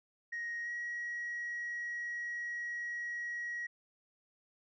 sine tone with pitch glide, 1877 to 1905.4 Hz, A#6 to A#6, +11 to +37 cents, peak -35 dBFS, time 0.32-3.67 s, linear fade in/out 10 ms, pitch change +26 cents, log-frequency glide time 0.63-0.69 s, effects tanh soft clip ceiling -34 dBFS

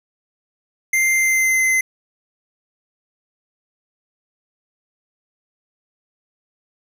square tone with pitch glide, 2093 to 2058 Hz, C7 to C7, 0 to -29 cents, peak -15 dBFS, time 0.93-1.81 s, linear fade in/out 5 ms, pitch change -29 cents, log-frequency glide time 1.12-1.65 s, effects none

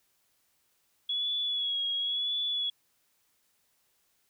sine tone with vibrato, 3367 Hz, G#7, 23 cents sharp, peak -28 dBFS, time 1.09-2.7 s, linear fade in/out 5 ms, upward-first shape sine, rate 0.95 Hz, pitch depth 40 cents each way, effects white hiss -72 dBFS RMS until 4.29 s

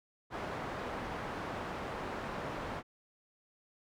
white low-pass noise, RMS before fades -40 dBFS, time 0.3-2.83 s, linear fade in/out 50 ms, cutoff 1100 Hz, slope 12 dB/octave, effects none

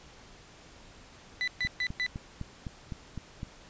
35% pulse tone bursts, 1992 Hz, B6, 14 cents sharp, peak -26 dBFS, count 4, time 1.41-2.064 s, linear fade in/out 0 ms, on 66 ms, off 130 ms
click train, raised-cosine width 5 ms, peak -24 dBFS, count 8, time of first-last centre 1.65-3.431 s, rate 3.93 Hz
effects pink hiss -53 dBFS RMS until 3.69 s + resampled to 16000 Hz

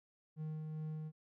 triangle tone with tremolo, 155.56 Hz, D#3, in tune, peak -37 dBFS, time 0.36-1.12 s, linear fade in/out 50 ms, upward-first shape sine, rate 2.5 Hz, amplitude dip 25%, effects none

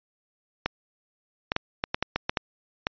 clicks, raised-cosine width 0.3 ms, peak -8 dBFS, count 10, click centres 0.66 / 1.519 / 1.564 / 1.839 / 1.945 / 2.026 / 2.16 / 2.295 / 2.372 / 2.869 s, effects resampled to 11025 Hz

